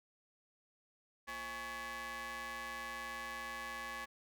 sawtooth ring-modulated tone, 293.7 Hz, D4, in tune, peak -35 dBFS, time 1.27-4.06 s, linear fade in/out 20 ms, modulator 1410 Hz, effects none

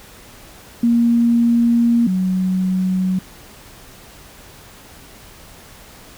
sine tone pair in turn, 235 / 186.02 Hz, A#3 / F#3, +14 / +10 cents, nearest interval major third, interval 404 cents, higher first, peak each -11 / -15 dBFS, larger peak first, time 0.83-2.07 / 2.07-3.19 s, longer first, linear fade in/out 5 ms, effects pink hiss -42 dBFS RMS until 6.17 s

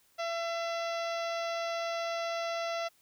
harmonic tone, 673 Hz, E5, 36 cents sharp, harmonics 1 / 2 / 3 / 4 / 5 / 6 / 7 / 8 / 9, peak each -33 / -39 / -43 / -45 / -47 / -49 / -50 / -51 / -52 dBFS, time 0.18-2.89 s, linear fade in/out 20 ms, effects white hiss -67 dBFS RMS until 3.01 s

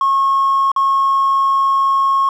triangle tone with dropouts, 1089 Hz, C#6, 31 cents flat, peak -8 dBFS, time 0.01-2.29 s, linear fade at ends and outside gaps 2 ms, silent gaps 0.717-0.762 s, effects tanh soft clip ceiling -8 dBFS

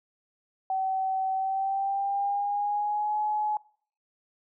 sine tone with pitch glide, 763 to 846.6 Hz, G5 to G#5, -47 to +33 cents, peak -25 dBFS, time 0.7-3.57 s, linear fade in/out 2 ms, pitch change +180 cents, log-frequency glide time 1.34-3.18 s, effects noise-tail reverb RT60 0.5 s tail -22 dB re dry

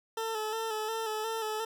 20% pulse tone with vibrato, 440 Hz, A4, in tune, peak -27 dBFS, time 0.17-1.65 s, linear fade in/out 5 ms, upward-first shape square, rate 2.8 Hz, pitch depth 34 cents each way, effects none

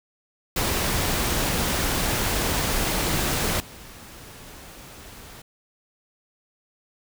pink noise with level steps, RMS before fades -24 / -43 dBFS, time 0.56-5.42 s, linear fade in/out 5 ms, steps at 3.6 s, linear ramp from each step 2 ms, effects none

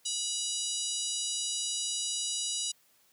harmonic tone with a mistuned harmonic, 972 Hz, B5, 28 cents flat, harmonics 3 / 4 / 5 / 6 / 7 / 8 / 9 / 10, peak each -39 / -37 / -40 / -40 / -38 / -40 / -42 / -41 dBFS, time 0.05-2.72 s, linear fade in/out 10 ms, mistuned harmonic 10, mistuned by +19 cents, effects white hiss -66 dBFS RMS until 3.12 s + high-pass 80 Hz 12 dB/octave

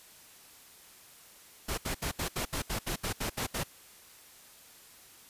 pink noise bursts, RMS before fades -33 dBFS, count 12, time 1.68-3.637 s, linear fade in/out 10 ms, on 98 ms, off 71 ms, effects white hiss -55 dBFS RMS until 5.29 s + resampled to 32000 Hz

